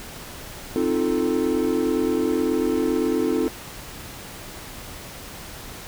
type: chord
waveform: triangle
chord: F dominant seventh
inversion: second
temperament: equal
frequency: 261.6 / 311.1 / 349.2 / 440 Hz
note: C4 / Eb4 / F4 / A4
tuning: 0 / 0 / 0 / 0 cents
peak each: -23 dBFS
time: 0.76-3.48 s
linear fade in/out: 0 ms
effects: pink hiss -38 dBFS RMS until 5.87 s